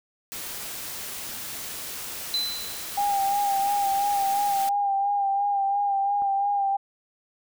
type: noise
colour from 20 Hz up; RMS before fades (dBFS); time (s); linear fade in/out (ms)
white; -35; 0.32-4.69; 0
type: tone with exponential decay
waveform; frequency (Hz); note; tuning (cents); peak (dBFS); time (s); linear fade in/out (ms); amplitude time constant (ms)
sine; 4027; B7; +33; -21; 2.34-3.13; 1; 170
type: tone with vibrato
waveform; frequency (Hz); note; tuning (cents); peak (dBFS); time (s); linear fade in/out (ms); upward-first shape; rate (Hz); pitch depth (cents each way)
sine; 800; G5; +35; -21; 2.97-6.77; 10; sine; 2.9; 32
type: clicks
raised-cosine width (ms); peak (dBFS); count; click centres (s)
1; -29; 2; 3.596 / 6.221
effects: none